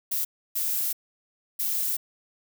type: noise bursts at uneven times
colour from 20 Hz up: violet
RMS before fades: -27 dBFS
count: 3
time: 0.11-0.25 / 0.55-0.93 / 1.59-1.97 s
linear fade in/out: 10 ms
effects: none